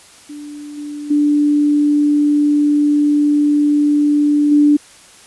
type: tone with level steps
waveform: sine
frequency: 293.7 Hz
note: D4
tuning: in tune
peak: -28 / -24 / -10 / -7 dBFS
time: 0.29-4.77 s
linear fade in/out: 10 ms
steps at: 0.77 / 1.1 / 4.51 s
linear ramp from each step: 10 ms
effects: white hiss -43 dBFS RMS until 5.26 s + resampled to 24000 Hz